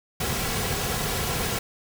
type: noise with comb filter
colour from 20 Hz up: pink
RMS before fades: -27 dBFS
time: 0.2-1.59 s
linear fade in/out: 5 ms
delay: 3.3 ms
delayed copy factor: -0.5
effects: none